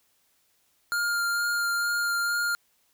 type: tone with vibrato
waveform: square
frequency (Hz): 1405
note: F6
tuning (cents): +10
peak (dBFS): -25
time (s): 0.92-2.55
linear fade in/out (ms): 0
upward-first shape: sine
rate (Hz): 2.2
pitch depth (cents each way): 11
effects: white hiss -68 dBFS RMS until 2.93 s